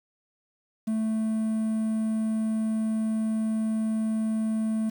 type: tone with quantisation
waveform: triangle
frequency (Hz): 220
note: A3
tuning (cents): 0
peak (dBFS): -22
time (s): 0.87-4.9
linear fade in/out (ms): 10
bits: 8
effects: none